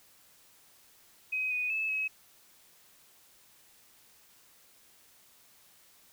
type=tone with pitch steps; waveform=sine; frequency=2525 / 2485 / 2608 / 2560 Hz; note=D#7 / D#7 / E7 / D#7; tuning=+25 / -3 / -19 / +49 cents; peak=-29 dBFS; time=1.32-2.08 s; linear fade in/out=10 ms; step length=190 ms; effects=white hiss -61 dBFS RMS until 6.12 s